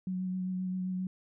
sine tone with vibrato, 184.8 Hz, F#3, 2 cents flat, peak -31 dBFS, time 0.07-1.07 s, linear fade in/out 2 ms, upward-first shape sine, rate 7.6 Hz, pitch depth 16 cents each way, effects none

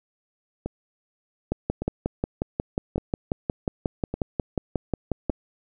two click trains, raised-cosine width 2 ms, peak -10 / -15 dBFS, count 22 / 5, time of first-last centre 1.52-5.297 / 0.66-5.3 s, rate 5.56 / 0.862 Hz, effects none

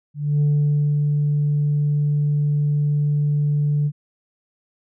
sine tone with ADSR envelope, 146.83 Hz, D3, in tune, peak -12 dBFS, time 0.14-3.92 s, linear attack 270 ms, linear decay 550 ms, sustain -3 dB, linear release 58 ms, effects tanh soft clip ceiling -13 dBFS

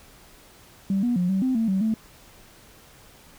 sine tone with pitch steps, 194.8 / 242 / 178.6 / 191.5 / 258.9 / 225.6 / 191.1 / 220.7 Hz, G3 / B3 / F3 / G3 / C4 / A3 / G3 / A3, -11 / -35 / +39 / -40 / -18 / +44 / -44 / +5 cents, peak -19 dBFS, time 0.9-1.94 s, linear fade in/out 2 ms, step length 130 ms, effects tanh soft clip ceiling -15 dBFS + pink hiss -51 dBFS RMS until 3.38 s

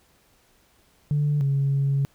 sine tone pair in turn, 146.83 / 138.59 Hz, D3 / C#3, 0 / 0 cents, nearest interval minor second, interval 100 cents, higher first, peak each -18 dBFS, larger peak neither, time 1.11-1.41 / 1.41-2.05 s, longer second, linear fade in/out 0 ms, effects tanh soft clip ceiling -16 dBFS + pink hiss -61 dBFS RMS until 2.14 s

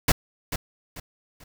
pink noise with echo, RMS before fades -18 dBFS, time 0.08-0.12 s, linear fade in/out 5 ms, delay 440 ms, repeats 3, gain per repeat -10 dB, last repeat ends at 1.44 s, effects none

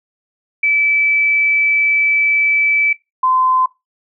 sine tone pair in turn, 2309 / 1028.5 Hz, D7 / C6, -30 / -30 cents, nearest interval octave + major second, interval 1400 cents, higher first, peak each -11 dBFS, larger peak neither, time 0.63-2.93 / 3.23-3.66 s, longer first, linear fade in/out 5 ms, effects noise-tail reverb RT60 0.2 s tail -19 dB re dry

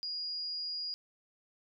sine tone, 4867 Hz, D#8, 39 cents flat, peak -35 dBFS, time 0.03-0.94 s, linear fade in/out 0 ms, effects none

